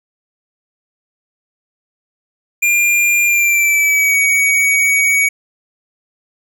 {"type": "tone with pitch glide", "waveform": "square", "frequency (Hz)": [2400, 2252], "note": ["D7", "C#7"], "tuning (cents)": [37, 27], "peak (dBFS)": -11, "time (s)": [2.62, 5.29], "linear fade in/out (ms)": 10, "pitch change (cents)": -110, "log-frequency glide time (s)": [3.26, 4.17], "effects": []}